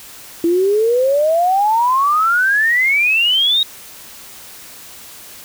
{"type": "exponential sweep", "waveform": "sine", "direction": "up", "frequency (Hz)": [330, 3805], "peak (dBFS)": -11, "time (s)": [0.44, 3.63], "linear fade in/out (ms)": 2, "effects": ["white hiss -37 dBFS RMS until 5.44 s"]}